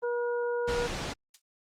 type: harmonic tone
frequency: 479.9 Hz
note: B4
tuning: 50 cents flat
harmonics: 1 / 2 / 3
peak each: -28 / -38 / -39 dBFS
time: 0.02-0.88 s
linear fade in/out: 20 ms
type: noise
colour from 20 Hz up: pink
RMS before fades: -34 dBFS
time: 0.67-1.14 s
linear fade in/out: 20 ms
type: noise with exponential decay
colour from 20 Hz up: violet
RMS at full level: -34 dBFS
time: 1.34-1.42 s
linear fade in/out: 5 ms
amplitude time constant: 16 ms
effects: low-pass 6000 Hz 12 dB/octave + Opus 32 kbps